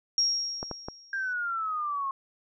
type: tone with exponential decay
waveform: sine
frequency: 5588 Hz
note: F8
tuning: in tune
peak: -20 dBFS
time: 0.18-1.33 s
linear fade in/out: 1 ms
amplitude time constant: 250 ms
type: clicks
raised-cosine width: 1 ms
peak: -20 dBFS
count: 3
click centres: 0.629 / 0.713 / 0.885 s
type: exponential sweep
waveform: sine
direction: down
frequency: 1604 to 1074 Hz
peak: -28 dBFS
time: 1.13-2.11 s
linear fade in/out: 2 ms
effects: none